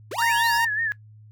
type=linear sweep; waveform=square; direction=up; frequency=293.2 to 5360 Hz; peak=-30 dBFS; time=0.11-0.58 s; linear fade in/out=5 ms
type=tone; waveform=45% pulse; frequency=932.3 Hz; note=A#5; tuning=in tune; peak=-21 dBFS; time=0.18-0.65 s; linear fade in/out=5 ms
type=tone with vibrato; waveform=sine; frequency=1760 Hz; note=A6; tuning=in tune; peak=-22 dBFS; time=0.22-0.92 s; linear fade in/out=0 ms; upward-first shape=sine; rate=5.4 Hz; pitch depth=86 cents each way
effects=noise-tail reverb RT60 0.1 s tail -19 dB re dry + added 107 Hz sine -45 dBFS peak until 1.31 s